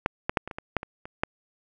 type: clicks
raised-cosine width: 0.5 ms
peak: -7 / -9 / -6 / -21 / -21 / -19 / -8 / -20 / -24 / -8 dBFS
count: 10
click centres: 0.061 / 0.295 / 0.372 / 0.476 / 0.512 / 0.585 / 0.767 / 0.831 / 1.055 / 1.235 s
effects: none